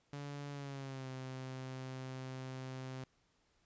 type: tone with pitch glide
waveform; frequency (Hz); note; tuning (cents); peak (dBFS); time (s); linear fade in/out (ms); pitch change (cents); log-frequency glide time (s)
sawtooth; 143.1 to 130.47; D3 to C3; -45 to -5; -39; 0.13-3.04; 2; -160; 0.51-1.09
effects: pink hiss -75 dBFS RMS until 3.65 s + resampled to 16000 Hz